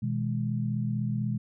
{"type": "chord", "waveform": "sine", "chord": "G# minor", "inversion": "first", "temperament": "equal with one note detuned", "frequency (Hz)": [123.47, 159.48, 207.7], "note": ["B2", "D#3", "G#3"], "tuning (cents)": [0, 43, 0], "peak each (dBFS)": [-29, -34, -31], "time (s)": [0.02, 1.38], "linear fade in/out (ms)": 10, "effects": []}